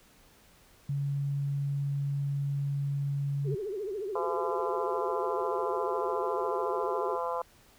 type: tone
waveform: sine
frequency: 140.8 Hz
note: C#3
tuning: 27 cents sharp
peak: -28 dBFS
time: 0.89-3.55 s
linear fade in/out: 5 ms
type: tone with vibrato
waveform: sine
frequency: 404.2 Hz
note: G#4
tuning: 47 cents flat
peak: -32 dBFS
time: 3.44-7.19 s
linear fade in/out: 50 ms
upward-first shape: triangle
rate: 14 Hz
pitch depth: 180 cents each way
type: harmonic tone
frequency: 170 Hz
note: F3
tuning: 46 cents flat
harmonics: 3 / 4 / 5 / 6 / 7 / 8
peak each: -34 / -38 / -38 / -34 / -41 / -45 dBFS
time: 4.15-7.42 s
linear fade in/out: 5 ms
effects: pink hiss -60 dBFS RMS until 7.78 s